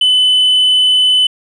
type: tone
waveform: sine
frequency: 3013 Hz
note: F#7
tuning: 31 cents sharp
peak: -5 dBFS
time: 0.01-1.27 s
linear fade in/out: 5 ms
effects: tanh soft clip ceiling -6 dBFS